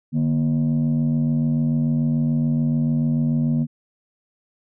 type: tone pair together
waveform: sine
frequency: 150.7 / 237.6 Hz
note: D3 / A#3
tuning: +45 / +33 cents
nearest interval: minor sixth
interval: 788 cents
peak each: -18 dBFS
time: 0.12-3.67 s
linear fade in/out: 50 ms
effects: tanh soft clip ceiling -14 dBFS